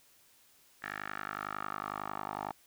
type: tone with band-pass filter sweep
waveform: 10% pulse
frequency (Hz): 51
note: G#1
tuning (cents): -31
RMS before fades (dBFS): -40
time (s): 0.82-2.52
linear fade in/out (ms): 10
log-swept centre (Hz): 1700 to 920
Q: 3.8
effects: white hiss -64 dBFS RMS until 2.66 s